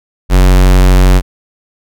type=tone; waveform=square; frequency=46.25 Hz; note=F#1; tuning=in tune; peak=-4 dBFS; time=0.29-1.22 s; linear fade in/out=50 ms; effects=none